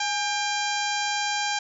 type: harmonic tone with a mistuned harmonic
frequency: 796 Hz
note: G5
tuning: 26 cents sharp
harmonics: 1 / 2 / 3 / 4 / 5 / 6 / 7 / 8 / 9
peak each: -28 / -31 / -33 / -34 / -35 / -36 / -36 / -37 / -38 dBFS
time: 0-1.59 s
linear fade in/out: 5 ms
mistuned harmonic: 1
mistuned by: +71 cents
effects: none